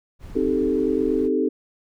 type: noise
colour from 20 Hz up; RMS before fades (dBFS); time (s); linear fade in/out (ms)
brown; -38; 0.19-1.3; 50
type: chord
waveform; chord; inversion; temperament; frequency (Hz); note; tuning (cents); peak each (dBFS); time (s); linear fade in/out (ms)
sine; A half-diminished seventh; first; equal; 261.6 / 311.1 / 392 / 440; C4 / Eb4 / G4 / A4; 0 / 0 / 0 / 0; -24; 0.35-1.49; 10
effects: none